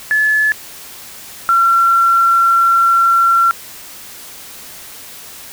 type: tone pair in turn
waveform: sine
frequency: 1721 / 1361.8 Hz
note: A6 / F6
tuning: -39 / -44 cents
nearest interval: major third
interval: 405 cents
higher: first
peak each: -10 / -8 dBFS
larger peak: second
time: 0.11-0.52 / 1.49-3.51 s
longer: second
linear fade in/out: 0 ms
effects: white hiss -34 dBFS RMS until 5.52 s